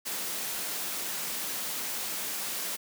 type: high-pass noise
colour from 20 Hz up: white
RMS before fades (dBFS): -34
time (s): 0.05-2.77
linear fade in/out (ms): 20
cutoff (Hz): 150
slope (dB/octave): 24
effects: none